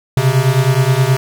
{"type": "beating tone pair", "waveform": "square", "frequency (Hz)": [127, 136.5], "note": ["B2", "C#3"], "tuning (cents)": [49, -26], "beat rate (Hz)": 9.5, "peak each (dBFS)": -14, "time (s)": [0.17, 1.17], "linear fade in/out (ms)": 2, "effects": []}